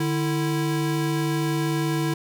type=tone pair together; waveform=square; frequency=149.3 / 329.8 Hz; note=D3 / E4; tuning=+29 / +1 cents; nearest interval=octave + major second; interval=1372 cents; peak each=-25 / -26 dBFS; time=0-2.14 s; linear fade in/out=5 ms; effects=none